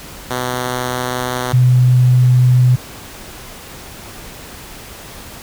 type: tone pair in turn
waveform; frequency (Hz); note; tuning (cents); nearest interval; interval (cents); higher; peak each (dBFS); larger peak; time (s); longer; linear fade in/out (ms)
5% pulse / sine; 125.4 / 125.4; B2 / B2; +27 / +27; unison; 0; neither; -7; neither; 0.3-1.53 / 1.53-2.76; neither; 10
effects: pink hiss -34 dBFS RMS until 5.42 s